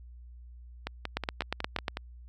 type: two click trains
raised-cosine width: 0.3 ms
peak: -13 / -17 dBFS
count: 7 / 7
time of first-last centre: 1.17-1.882 / 0.87-1.971 s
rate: 8.43 / 5.45 Hz
effects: added 60 Hz sine -46 dBFS peak until 2.28 s